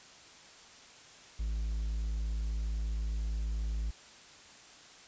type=tone; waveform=triangle; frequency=54.2 Hz; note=A1; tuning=25 cents flat; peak=-29 dBFS; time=1.39-3.91 s; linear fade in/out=10 ms; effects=white hiss -54 dBFS RMS until 5.07 s + resampled to 16000 Hz